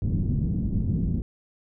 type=low-pass noise; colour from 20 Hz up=white; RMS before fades=-25 dBFS; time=0.02-1.22 s; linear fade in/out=2 ms; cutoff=210 Hz; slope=24 dB/octave; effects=none